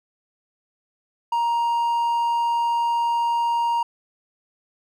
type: tone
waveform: triangle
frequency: 938 Hz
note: A#5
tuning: 11 cents sharp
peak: -17 dBFS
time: 1.32-3.83 s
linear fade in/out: 5 ms
effects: none